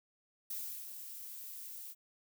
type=noise with ADSR envelope; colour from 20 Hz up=violet; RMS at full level=-40 dBFS; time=0.5-1.95 s; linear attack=6 ms; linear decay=350 ms; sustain=-7 dB; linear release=45 ms; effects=none